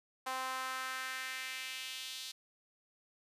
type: tone with high-pass filter sweep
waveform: sawtooth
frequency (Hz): 260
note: C4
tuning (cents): -11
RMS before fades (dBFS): -41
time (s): 0.26-2.32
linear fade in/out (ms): 10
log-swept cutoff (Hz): 890 to 3900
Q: 2.1
effects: resampled to 32000 Hz